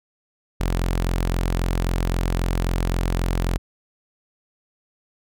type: tone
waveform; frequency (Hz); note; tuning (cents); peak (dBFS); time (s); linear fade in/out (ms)
sawtooth; 43.76; F1; +4; -16; 0.6-3.58; 10
effects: none